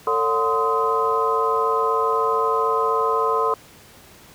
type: tone cluster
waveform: sine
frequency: 448 / 561 / 727 / 1032 / 1259 Hz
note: A4 / C#5 / F#5 / C6 / D#6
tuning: +31 / +21 / -31 / -24 / +20 cents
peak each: -22 / -30 / -30 / -21 / -24 dBFS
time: 0.07-3.54 s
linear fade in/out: 2 ms
effects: pink hiss -47 dBFS RMS until 4.34 s + high-pass 60 Hz 12 dB/octave